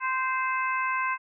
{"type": "harmonic tone", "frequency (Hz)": 520, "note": "C5", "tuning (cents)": -11, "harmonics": [2, 3, 4, 5], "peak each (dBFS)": [-27, -31, -33, -35], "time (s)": [0, 1.18], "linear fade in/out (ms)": 50, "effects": []}